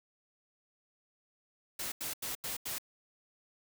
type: noise bursts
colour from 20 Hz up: white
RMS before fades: -38 dBFS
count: 5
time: 1.79-2.784 s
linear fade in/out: 5 ms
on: 130 ms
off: 86 ms
effects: none